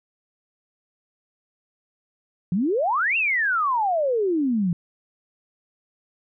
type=exponential two-way sweep; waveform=sine; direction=up then down; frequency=164.81 to 2787 to 164.81 Hz; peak=-19 dBFS; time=2.52-4.73 s; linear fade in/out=2 ms; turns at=3.17 s; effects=none